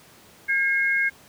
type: tone pair together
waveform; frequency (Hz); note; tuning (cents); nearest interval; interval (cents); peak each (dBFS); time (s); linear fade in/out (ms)
sine; 1616.7 / 2158; G#6 / C#7; -47 / -47; perfect fourth; 500; -22; 0.48-1.1; 20
effects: pink hiss -51 dBFS RMS until 1.28 s + high-pass 100 Hz 12 dB/octave